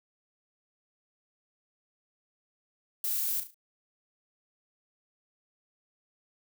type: noise with echo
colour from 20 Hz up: violet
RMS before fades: -31 dBFS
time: 3.04-3.4 s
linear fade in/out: 2 ms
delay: 36 ms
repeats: 4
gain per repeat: -8 dB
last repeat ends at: 3.544 s
effects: none